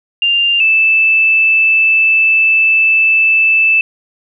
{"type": "tone pair in turn", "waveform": "sine", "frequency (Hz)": [2794, 2635], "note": ["F7", "E7"], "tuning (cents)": [0, -1], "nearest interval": "minor second", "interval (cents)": 101, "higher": "first", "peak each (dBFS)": [-9, -7], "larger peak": "second", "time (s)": [[0.22, 0.6], [0.6, 3.81]], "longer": "second", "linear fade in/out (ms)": 2, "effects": []}